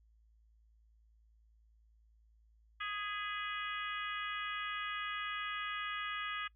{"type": "harmonic tone with a mistuned harmonic", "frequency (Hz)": 415.3, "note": "G#4", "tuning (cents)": 0, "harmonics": [3, 4, 5, 6, 7, 8], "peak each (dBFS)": [-41, -43, -45, -47, -48, -49], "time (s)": [2.8, 6.48], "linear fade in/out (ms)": 10, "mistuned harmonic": 5, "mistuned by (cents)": -47, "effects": ["noise-tail reverb RT60 0.1 s tail -22 dB re dry", "added 55 Hz sine -64 dBFS peak until 6.55 s"]}